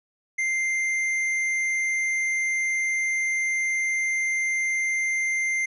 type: tone with tanh clipping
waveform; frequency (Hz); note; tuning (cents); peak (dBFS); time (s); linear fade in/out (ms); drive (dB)
sine; 2093; C7; 0; -24; 0.38-5.66; 10; 10
effects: low-pass 10000 Hz 12 dB/octave